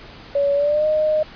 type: tone with pitch glide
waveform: sine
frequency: 565 to 616.1 Hz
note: C#5 to D#5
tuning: +33 to -17 cents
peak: -15 dBFS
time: 0.35-1.23 s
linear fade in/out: 5 ms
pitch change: +150 cents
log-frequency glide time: 0.54-0.86 s
effects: pink hiss -41 dBFS RMS until 1.35 s + resampled to 11025 Hz